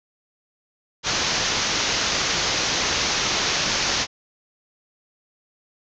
white low-pass noise, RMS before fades -23 dBFS, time 1.03-4.07 s, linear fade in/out 50 ms, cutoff 6600 Hz, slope 96 dB/octave, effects none

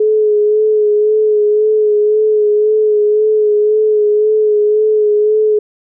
sine tone with vibrato, 424.8 Hz, G#4, 39 cents sharp, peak -8 dBFS, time 0-5.59 s, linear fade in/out 5 ms, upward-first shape sine, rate 1.9 Hz, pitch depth 27 cents each way, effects none

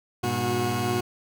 20% pulse tone cluster, 101.4 / 120.5 / 363.9 Hz, G#2 / B2 / F#4, -41 / -42 / -29 cents, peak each -26 / -23 / -22 dBFS, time 0.23-1.01 s, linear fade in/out 10 ms, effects none

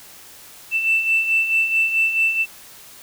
sine beating tone pair, 2659 / 2663.6 Hz, E7 / E7, +14 / +17 cents, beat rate 4.6 Hz, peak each -23 / -16 dBFS, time 0.71-2.46 s, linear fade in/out 50 ms, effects tanh soft clip ceiling -9 dBFS + white hiss -43 dBFS RMS until 3.02 s

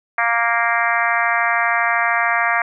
harmonic tone, 233.1 Hz, A#3, in tune, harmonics 3 / 4 / 5 / 6 / 7 / 8 / 9 / 10, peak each -22 / -25 / -22 / -25 / -22 / -23 / -23 / -28 dBFS, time 0.18-2.62 s, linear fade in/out 2 ms, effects none

